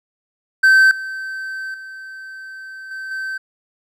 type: tone with level steps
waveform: triangle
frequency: 1547 Hz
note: G6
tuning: 23 cents flat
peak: -6 / -23 / -30 / -25 / -21 dBFS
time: 0.63-3.38 s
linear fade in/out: 10 ms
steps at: 0.91 / 1.74 / 2.91 / 3.11 s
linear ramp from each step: 2 ms
effects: none